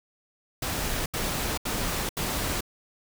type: noise bursts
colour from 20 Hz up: pink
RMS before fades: -29 dBFS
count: 4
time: 0.62-2.608 s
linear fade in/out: 5 ms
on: 440 ms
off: 76 ms
effects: none